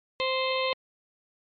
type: harmonic tone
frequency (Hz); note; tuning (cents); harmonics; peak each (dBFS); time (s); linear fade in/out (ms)
522; C5; -4; 1 / 2 / 4 / 5 / 6 / 7 / 8; -28 / -31 / -34 / -35 / -36 / -36 / -37; 0.2-0.73; 0
effects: MP3 32 kbps